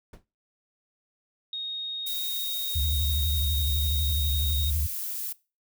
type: noise with exponential decay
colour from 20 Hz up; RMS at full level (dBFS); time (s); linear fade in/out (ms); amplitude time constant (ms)
brown; -37; 0.13-0.25; 5; 24
type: tone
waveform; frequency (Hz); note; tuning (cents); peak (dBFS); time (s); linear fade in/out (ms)
sine; 3729; A#7; 0; -30; 1.53-4.7; 2
type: noise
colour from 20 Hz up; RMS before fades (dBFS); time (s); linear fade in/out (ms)
violet; -33; 2.06-5.33; 10
type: tone with vibrato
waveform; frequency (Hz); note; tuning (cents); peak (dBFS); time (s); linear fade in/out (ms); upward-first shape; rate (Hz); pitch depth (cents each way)
sine; 75; D2; +37; -24; 2.75-4.87; 10; sine; 12; 160
effects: noise-tail reverb RT60 0.3 s tail -21 dB re dry